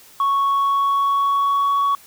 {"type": "tone with pitch glide", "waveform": "sine", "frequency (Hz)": [1108.7, 1121.6], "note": ["C#6", "C#6"], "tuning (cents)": [0, 20], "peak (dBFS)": -13, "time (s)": [0.2, 1.95], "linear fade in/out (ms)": 2, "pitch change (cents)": 20, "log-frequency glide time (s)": [0.43, 1.77], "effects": ["tanh soft clip ceiling -14 dBFS", "white hiss -47 dBFS RMS until 2.06 s"]}